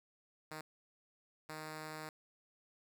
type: tone bursts at uneven times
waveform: 5% pulse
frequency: 155.56 Hz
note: D#3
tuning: in tune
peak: -33 dBFS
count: 2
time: 0.51-0.61 / 1.49-2.09 s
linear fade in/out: 2 ms
effects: none